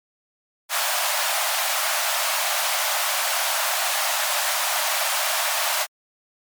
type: high-pass noise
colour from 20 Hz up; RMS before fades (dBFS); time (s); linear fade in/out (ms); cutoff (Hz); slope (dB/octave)
pink; -23; 0.69-5.87; 50; 590; 96
effects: MP3 96 kbps